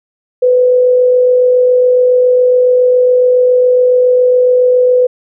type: tone with amplitude modulation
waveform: sine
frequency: 500 Hz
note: B4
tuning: 21 cents sharp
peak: -4 dBFS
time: 0.42-5.07 s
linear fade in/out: 10 ms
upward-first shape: sine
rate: 47.2 Hz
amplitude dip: 30%
effects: none